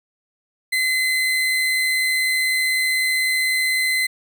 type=tone; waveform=35% pulse; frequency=2044 Hz; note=C7; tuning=41 cents flat; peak=-16 dBFS; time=0.72-4.07 s; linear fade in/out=10 ms; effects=none